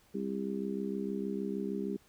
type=harmonic tone; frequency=66.5 Hz; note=C2; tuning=29 cents sharp; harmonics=3 / 4 / 5 / 6; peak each=-36 / -40 / -41 / -38 dBFS; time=0.14-1.97 s; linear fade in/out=10 ms; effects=pink hiss -65 dBFS RMS until 2.08 s